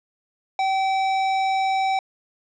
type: tone with hard clipping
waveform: sine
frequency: 769 Hz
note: G5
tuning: 33 cents flat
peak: -21 dBFS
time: 0.59-1.99 s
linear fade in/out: 2 ms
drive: 12 dB
effects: resampled to 22050 Hz